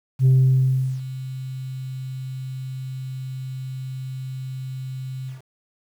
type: tone with ADSR envelope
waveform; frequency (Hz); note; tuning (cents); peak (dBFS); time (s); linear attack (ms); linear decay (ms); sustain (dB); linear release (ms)
sine; 130.81; C3; 0; -9; 0.19-5.42; 65; 750; -19; 140
effects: tanh soft clip ceiling -10 dBFS + 8-bit